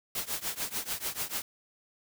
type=noise with tremolo; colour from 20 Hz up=white; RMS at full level=-31 dBFS; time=0.15-1.42 s; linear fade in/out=2 ms; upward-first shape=triangle; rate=6.8 Hz; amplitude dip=95%; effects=none